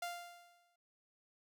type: tone with exponential decay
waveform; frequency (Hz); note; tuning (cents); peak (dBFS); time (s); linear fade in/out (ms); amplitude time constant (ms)
sawtooth; 697; F5; -4; -34; 0.02-0.76; 5; 160
effects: none